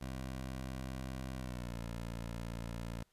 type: tone with pitch glide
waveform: 15% pulse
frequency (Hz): 65 to 57.57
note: C2 to A#1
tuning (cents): -11 to -21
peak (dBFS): -34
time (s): 0.01-3.03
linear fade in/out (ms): 5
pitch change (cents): -210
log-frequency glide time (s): 1.36-1.79
effects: pink hiss -75 dBFS RMS until 3.12 s + resampled to 32000 Hz